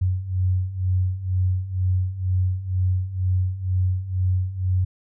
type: beating tone pair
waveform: sine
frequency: 91 / 93.1 Hz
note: F#2 / F#2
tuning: -28 / +11 cents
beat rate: 2.1 Hz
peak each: -25 / -21 dBFS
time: 0.01-4.85 s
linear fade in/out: 10 ms
effects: none